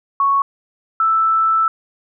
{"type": "tone pair in turn", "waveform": "sine", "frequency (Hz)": [1108.7, 1320.8], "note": ["C#6", "E6"], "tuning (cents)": [0, 3], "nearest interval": "minor third", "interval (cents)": 303, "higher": "second", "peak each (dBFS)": -12, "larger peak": "neither", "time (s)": [[0.2, 0.42], [1, 1.68]], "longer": "second", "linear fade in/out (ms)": 2, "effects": []}